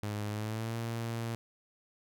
sawtooth tone with pitch glide, 104.6 to 115.39 Hz, G#2 to A#2, +13 to -17 cents, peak -30 dBFS, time 0.03-1.35 s, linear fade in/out 0 ms, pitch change +170 cents, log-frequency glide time 0.29-0.76 s, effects none

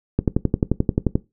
click train, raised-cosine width 3 ms, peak -4 dBFS, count 12, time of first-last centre 0.19-1.155 s, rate 11.4 Hz, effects noise-tail reverb RT60 0.2 s tail -18 dB re dry

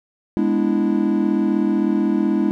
triangle chord, E dominant seventh, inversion first, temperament equal, 207.7 / 246.9 / 293.7 / 329.6 Hz, G#3 / B3 / D4 / E4, 0 / 0 / 0 / 0 cents, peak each -18 / -22 / -20 / -19 dBFS, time 0.37-2.51 s, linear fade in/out 0 ms, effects none

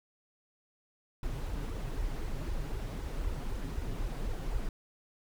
brown noise with flanger, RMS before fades -35 dBFS, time 1.23-4.69 s, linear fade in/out 2 ms, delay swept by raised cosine 2 to 7.5 ms, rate 3.9 Hz, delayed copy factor +0.95, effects none

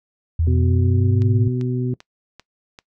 sine exponential sweep, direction up, 81.1 to 110 Hz, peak -15 dBFS, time 0.39-1.48 s, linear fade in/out 5 ms
harmonic tone, 125.1 Hz, B2, 23 cents sharp, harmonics 1 / 2 / 3, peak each -21 / -25 / -28 dBFS, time 0.47-1.94 s, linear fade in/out 2 ms
click train, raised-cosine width 0.2 ms, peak -22 dBFS, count 5, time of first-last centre 1.22-2.789 s, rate 2.55 Hz
effects noise-tail reverb RT60 0.1 s tail -21 dB re dry

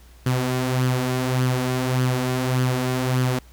sawtooth tone with flanger, 127.5 Hz, C3, 44 cents flat, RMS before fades -22 dBFS, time 0.26-3.39 s, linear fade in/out 5 ms, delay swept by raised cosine 0.63 to 5.13 ms, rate 1.7 Hz, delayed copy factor +0.5, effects added 60 Hz sine -46 dBFS peak until 3.52 s + pink hiss -54 dBFS RMS until 3.52 s

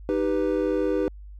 triangle chord, Eb augmented, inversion none, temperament equal, 311.1 / 392 / 493.9 Hz, Eb4 / G4 / B4, 0 / 0 / 0 cents, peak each -24 dBFS, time 0.09-1.08 s, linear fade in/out 0 ms, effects added 50 Hz sine -39 dBFS peak until 1.39 s

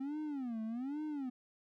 triangle tone with vibrato, 260 Hz, C4, 11 cents flat, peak -35 dBFS, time 0-1.3 s, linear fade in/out 10 ms, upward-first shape sine, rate 1.2 Hz, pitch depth 290 cents each way, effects none

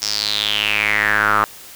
square tone with band-pass filter sweep, 52.5 Hz, G#1, 19 cents sharp, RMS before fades -18 dBFS, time 0.02-1.44 s, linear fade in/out 0 ms, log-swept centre 5500 to 1200 Hz, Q 6.3, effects white hiss -39 dBFS RMS until 1.75 s

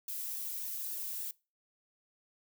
violet noise with flanger, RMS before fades -39 dBFS, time 0.08-1.31 s, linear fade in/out 2 ms, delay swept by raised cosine 1.1 to 2.1 ms, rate 3.5 Hz, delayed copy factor +0.5, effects noise-tail reverb RT60 0.3 s tail -23 dB re dry

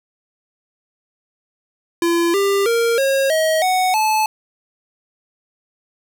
square tone with pitch steps, 340 / 397.4 / 464.5 / 542.8 / 634.5 / 741.5 / 866.7 Hz, F4 / G4 / A#4 / C#5 / D#5 / F#5 / A5, -46 / +24 / -6 / -36 / +34 / +4 / -26 cents, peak -15 dBFS, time 2.02-4.26 s, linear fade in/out 2 ms, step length 320 ms, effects none

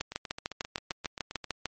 two click trains, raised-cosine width 0.2 ms, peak -21 / -13 dBFS, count 11 / 12, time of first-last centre 0.12-1.443 / 0.01-1.657 s, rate 7.56 / 6.68 Hz, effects MP3 32 kbps

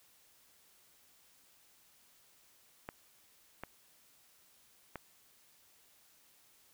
clicks, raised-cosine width 0.5 ms, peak -26 dBFS, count 3, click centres 2.889 / 3.636 / 4.957 s, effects white hiss -66 dBFS RMS until 6.73 s

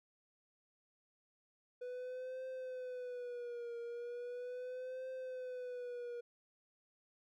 triangle tone with vibrato, 493.9 Hz, B4, in tune, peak -40 dBFS, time 1.81-6.21 s, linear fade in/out 10 ms, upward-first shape triangle, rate 0.38 Hz, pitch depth 89 cents each way, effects none

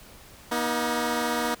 10% pulse tone pair together, 239.9 / 314.9 Hz, A#3 / D#4, +50 / +21 cents, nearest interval perfect fourth, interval 471 cents, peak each -18 / -21 dBFS, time 0.51-1.55 s, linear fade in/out 10 ms, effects pink hiss -49 dBFS RMS until 1.6 s

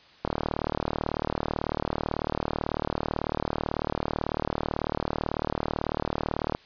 click train, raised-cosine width 1 ms, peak -12 dBFS, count 241, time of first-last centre 0.25-6.549 s, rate 38.1 Hz, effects white hiss -54 dBFS RMS until 6.65 s + resampled to 11025 Hz

